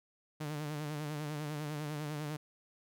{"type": "tone with vibrato", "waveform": "sawtooth", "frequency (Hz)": 150, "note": "D3", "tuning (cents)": 37, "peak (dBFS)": -33, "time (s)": [0.4, 2.37], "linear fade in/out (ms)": 10, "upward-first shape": "sine", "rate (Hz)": 10, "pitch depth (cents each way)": 60, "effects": []}